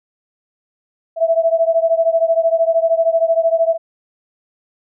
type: beating tone pair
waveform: sine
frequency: 655 / 668 Hz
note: E5 / E5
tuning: -11 / +23 cents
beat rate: 13 Hz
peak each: -14 / -16 dBFS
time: 1.16-3.78 s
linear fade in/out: 50 ms
effects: none